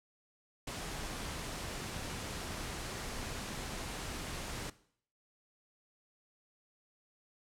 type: noise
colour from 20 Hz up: pink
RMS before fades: -41 dBFS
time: 0.67-4.7 s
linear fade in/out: 5 ms
effects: noise-tail reverb RT60 0.6 s tail -18 dB re dry + low-pass 10000 Hz 12 dB/octave